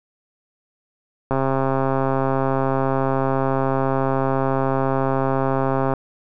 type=click train; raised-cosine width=1 ms; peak=-7 dBFS; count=621; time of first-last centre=1.31-5.937 s; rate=134 Hz; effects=none